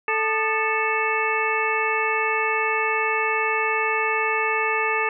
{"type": "harmonic tone with a mistuned harmonic", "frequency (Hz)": 440, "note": "A4", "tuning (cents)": 0, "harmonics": [1, 2, 3, 4, 5, 6], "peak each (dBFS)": [-27, -27, -27, -27, -27, -27], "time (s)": [0.08, 5.09], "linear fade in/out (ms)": 2, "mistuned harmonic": 3, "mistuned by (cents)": -140, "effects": []}